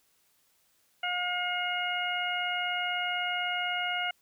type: harmonic tone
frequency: 716 Hz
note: F5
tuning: 43 cents sharp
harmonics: 1 / 2 / 3 / 4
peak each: -34 / -34 / -34 / -34 dBFS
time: 1.03-4.11 s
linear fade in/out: 5 ms
effects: white hiss -69 dBFS RMS until 4.21 s